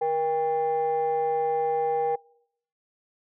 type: tone pair together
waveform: sine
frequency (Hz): 474.7 / 798.3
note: A#4 / G5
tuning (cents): +31 / +31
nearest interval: major sixth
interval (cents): 900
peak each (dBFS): -24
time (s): 0.01-2.16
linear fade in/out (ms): 10
effects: noise-tail reverb RT60 0.7 s tail -26 dB re dry + tanh soft clip ceiling -18 dBFS